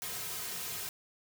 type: noise with comb filter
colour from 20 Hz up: white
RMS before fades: -39 dBFS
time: 0.02-0.89 s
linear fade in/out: 0 ms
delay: 3.5 ms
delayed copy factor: -0.7
effects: none